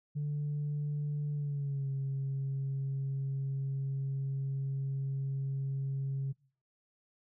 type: tone with pitch glide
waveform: sine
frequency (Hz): 146.83 to 136.21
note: D3 to C#3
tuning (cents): 0 to -30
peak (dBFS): -30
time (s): 0.15-6.33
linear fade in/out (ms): 20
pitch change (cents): -130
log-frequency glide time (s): 1.33-1.89
effects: noise-tail reverb RT60 0.5 s tail -25 dB re dry + tanh soft clip ceiling -29 dBFS